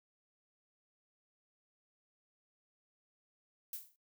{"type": "noise with exponential decay", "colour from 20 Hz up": "violet", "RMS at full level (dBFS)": -39, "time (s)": [3.73, 3.96], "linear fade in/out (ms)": 2, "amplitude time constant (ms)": 50, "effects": ["noise-tail reverb RT60 0.1 s tail -18 dB re dry"]}